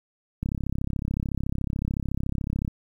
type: click train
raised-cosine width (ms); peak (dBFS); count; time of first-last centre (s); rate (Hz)
5; -15; 77; 0.43-2.679; 33.8
effects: 9-bit